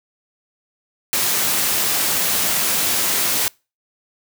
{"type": "noise", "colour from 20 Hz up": "white", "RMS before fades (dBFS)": -19, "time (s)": [1.13, 3.48], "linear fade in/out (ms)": 0, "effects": ["noise-tail reverb RT60 0.3 s tail -26 dB re dry", "high-pass 100 Hz 12 dB/octave"]}